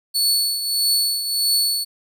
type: tone with tremolo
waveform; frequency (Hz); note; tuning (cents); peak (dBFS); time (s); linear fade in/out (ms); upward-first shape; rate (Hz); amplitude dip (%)
sawtooth; 4435; C#8; 0; -12; 0.14-1.85; 20; triangle; 1.6; 65
effects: none